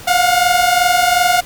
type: tone pair together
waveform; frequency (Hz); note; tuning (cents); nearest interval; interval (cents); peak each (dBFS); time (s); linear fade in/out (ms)
sawtooth; 703 / 725.7; F5 / F#5; +11 / -34; minor second; 55; -10; 0.07-1.41; 10
effects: pink hiss -35 dBFS RMS until 1.45 s